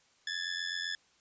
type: ring-modulated tone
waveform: 20% pulse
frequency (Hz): 1724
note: A6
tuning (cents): -36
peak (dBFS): -26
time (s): 0.27-0.95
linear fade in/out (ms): 2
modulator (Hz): 43.9
effects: white hiss -67 dBFS RMS until 1.2 s + resampled to 16000 Hz